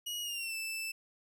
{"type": "tone with pitch glide", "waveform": "sawtooth", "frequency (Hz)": [2900, 2644], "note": ["F#7", "E7"], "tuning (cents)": [-35, 5], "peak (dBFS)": -33, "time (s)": [0.06, 0.92], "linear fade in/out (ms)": 10, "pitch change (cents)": -160, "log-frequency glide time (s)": [0.22, 0.55], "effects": []}